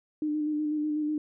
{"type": "tone with vibrato", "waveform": "sine", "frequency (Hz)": 302.1, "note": "D4", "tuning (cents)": 49, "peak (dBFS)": -26, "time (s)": [0.22, 1.18], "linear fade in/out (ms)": 2, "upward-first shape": "square", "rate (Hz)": 8.1, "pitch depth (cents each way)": 20, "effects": []}